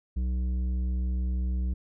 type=tone with tanh clipping; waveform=sine; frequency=62.4 Hz; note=B1; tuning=19 cents sharp; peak=-27 dBFS; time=0.16-1.74 s; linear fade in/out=10 ms; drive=9 dB; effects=none